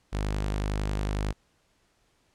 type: tone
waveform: sawtooth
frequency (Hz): 51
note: G#1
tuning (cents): -31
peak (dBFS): -23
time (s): 0.12-1.33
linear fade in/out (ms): 20
effects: pink hiss -68 dBFS RMS until 2.34 s + low-pass 9000 Hz 12 dB/octave